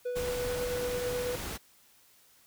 triangle tone with tremolo, 492.8 Hz, B4, 4 cents flat, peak -28 dBFS, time 0.05-1.36 s, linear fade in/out 10 ms, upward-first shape sine, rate 9.1 Hz, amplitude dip 25%
pink noise, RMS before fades -38 dBFS, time 0.15-1.58 s, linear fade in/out 20 ms
effects white hiss -62 dBFS RMS until 2.46 s

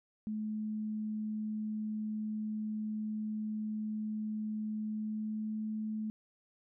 sine tone with pitch glide, 214.7 to 216.3 Hz, A3 to A3, -42 to -29 cents, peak -34 dBFS, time 0.27-6.1 s, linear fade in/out 0 ms, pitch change +13 cents, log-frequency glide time 4.91-5.63 s, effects none

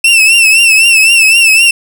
40% pulse tone with vibrato, 2666 Hz, E7, 19 cents sharp, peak -3 dBFS, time 0.04-1.71 s, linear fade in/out 5 ms, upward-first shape triangle, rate 3.9 Hz, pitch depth 88 cents each way, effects none

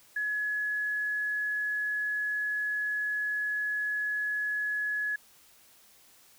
sine tone, 1693 Hz, G#6, 33 cents sharp, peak -28 dBFS, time 0.16-5.16 s, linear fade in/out 5 ms, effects white hiss -59 dBFS RMS until 6.38 s

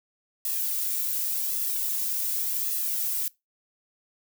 violet noise with flanger, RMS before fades -28 dBFS, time 0.45-3.28 s, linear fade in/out 2 ms, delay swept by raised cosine 1.3 to 2.4 ms, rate 0.88 Hz, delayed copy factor -0.65, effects noise-tail reverb RT60 0.2 s tail -22 dB re dry

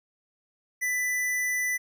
square tone, 1990 Hz, B6, 13 cents sharp, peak -26 dBFS, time 0.81-1.78 s, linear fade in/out 20 ms, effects none

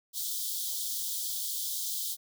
white high-pass noise, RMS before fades -34 dBFS, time 0.13-2.17 s, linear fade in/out 50 ms, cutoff 3200 Hz, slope 96 dB/octave, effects none

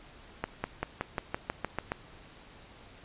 accelerating click train, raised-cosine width 0.5 ms, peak -15 dBFS, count 10, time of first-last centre 0.44-1.919 s, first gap 200 ms, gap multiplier 0.95, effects pink hiss -53 dBFS RMS until 3.04 s + resampled to 8000 Hz

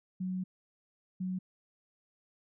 sine tone bursts at uneven times, 185 Hz, F#3, in tune, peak -32 dBFS, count 2, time 0.2-0.44 / 1.2-1.39 s, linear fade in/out 10 ms, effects none

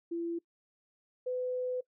sine tone pair in turn, 338.1 / 503.1 Hz, E4 / B4, +44 / +32 cents, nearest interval perfect fifth, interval 688 cents, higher second, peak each -32 / -31 dBFS, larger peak second, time 0.11-0.39 / 1.26-1.81 s, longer second, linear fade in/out 10 ms, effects noise-tail reverb RT60 0.1 s tail -22 dB re dry

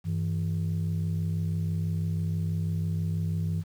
sine tone pair together, 97 / 163.13 Hz, G2 / E3, -18 / -18 cents, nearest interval major sixth, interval 900 cents, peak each -27 / -27 dBFS, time 0.04-3.64 s, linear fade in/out 50 ms, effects tanh soft clip ceiling -22 dBFS + 9-bit

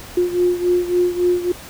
sine beating tone pair, 354.6 / 358.2 Hz, F4 / F4, +26 / +44 cents, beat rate 3.6 Hz, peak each -16 / -20 dBFS, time 0.17-1.52 s, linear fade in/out 5 ms, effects pink hiss -37 dBFS RMS until 1.69 s

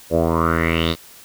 10% pulse tone with low-pass filter sweep, 82.41 Hz, E2, in tune, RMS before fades -18 dBFS, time 0.1-0.96 s, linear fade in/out 50 ms, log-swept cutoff 530 to 4300 Hz, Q 5.4, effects white hiss -44 dBFS RMS until 1.24 s

